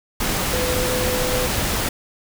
sine tone in noise, 503 Hz, B4, 32 cents sharp, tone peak -23 dBFS, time 0.53-1.47 s, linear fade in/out 5 ms, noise pink, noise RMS -22 dBFS, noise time 0.2-1.89 s, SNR -4 dB, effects none

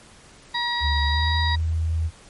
harmonic tone, 956 Hz, A#5, 43 cents sharp, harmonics 1 / 2 / 4 / 5, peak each -27 / -27 / -27 / -32 dBFS, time 0.54-1.56 s, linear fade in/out 10 ms
sine tone with pitch glide, 73.42 to 81 Hz, D2 to E2, 0 to -30 cents, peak -20 dBFS, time 0.8-2.11 s, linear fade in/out 50 ms, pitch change +170 cents, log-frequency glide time 1.07-1.27 s
effects pink hiss -49 dBFS RMS until 2.29 s + MP3 48 kbps

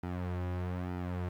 sawtooth tone with flanger, 89.9 Hz, F#2, 49 cents flat, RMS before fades -36 dBFS, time 0.03-1.29 s, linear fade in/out 5 ms, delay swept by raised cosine 1.8 to 4.5 ms, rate 1.1 Hz, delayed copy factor -0.6, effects low-pass 2000 Hz 12 dB/octave + 10-bit

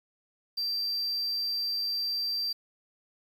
triangle tone, 4699 Hz, D8, in tune, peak -27 dBFS, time 0.57-2.53 s, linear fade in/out 10 ms, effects 9-bit

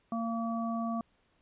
harmonic tone, 229.1 Hz, A#3, 30 cents flat, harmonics 1 / 3 / 5, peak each -32 / -37 / -39 dBFS, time 0.12-1.01 s, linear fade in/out 2 ms, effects pink hiss -71 dBFS RMS until 1.41 s + resampled to 8000 Hz

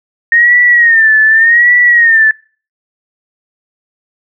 sine tone with vibrato, 1845 Hz, A#6, 18 cents flat, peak -4 dBFS, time 0.32-2.31 s, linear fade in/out 2 ms, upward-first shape sine, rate 0.86 Hz, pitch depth 100 cents each way, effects noise-tail reverb RT60 0.4 s tail -23 dB re dry

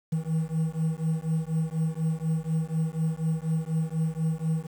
triangle beating tone pair, 158.4 / 162.5 Hz, D#3 / E3, +31 / -24 cents, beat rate 4.1 Hz, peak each -26 dBFS, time 0.12-4.67 s, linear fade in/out 10 ms, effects 8-bit

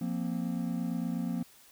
triangle chord, F suspended fourth, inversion none, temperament equal, 174.61 / 233.1 / 261.6 Hz, F3 / Bb3 / C4, 0 / 0 / 0 cents, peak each -32 / -32 / -35 dBFS, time 0.01-1.43 s, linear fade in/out 5 ms, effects white hiss -58 dBFS RMS until 1.71 s

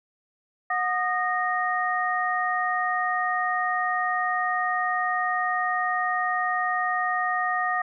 sine tone cluster, 730 / 1230 / 1860 Hz, F#5 / D#6 / A#6, -24 / -20 / -4 cents, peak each -27 dBFS, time 0.7-7.82 s, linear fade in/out 5 ms, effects none

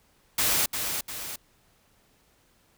white noise with echo, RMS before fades -24 dBFS, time 0.38-0.66 s, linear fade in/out 5 ms, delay 350 ms, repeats 2, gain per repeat -6 dB, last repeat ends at 1.36 s, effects pink hiss -64 dBFS RMS until 2.77 s

